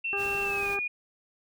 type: tone with pitch glide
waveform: sine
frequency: 2700 to 2447 Hz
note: E7 to D#7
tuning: +41 to -29 cents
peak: -28 dBFS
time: 0.04-0.88 s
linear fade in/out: 10 ms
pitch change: -170 cents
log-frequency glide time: 0.43-0.69 s
type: harmonic tone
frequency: 400 Hz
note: G4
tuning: 35 cents sharp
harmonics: 1 / 2 / 3 / 4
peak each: -34 / -37 / -39 / -40 dBFS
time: 0.13-0.79 s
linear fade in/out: 0 ms
type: noise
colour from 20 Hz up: pink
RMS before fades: -43 dBFS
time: 0.16-0.78 s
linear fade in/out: 50 ms
effects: none